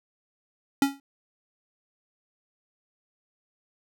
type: tone with exponential decay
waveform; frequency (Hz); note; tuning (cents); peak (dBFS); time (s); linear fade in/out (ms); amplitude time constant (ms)
square; 277.2; C#4; 0; -16; 0.82-1; 2; 37
effects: none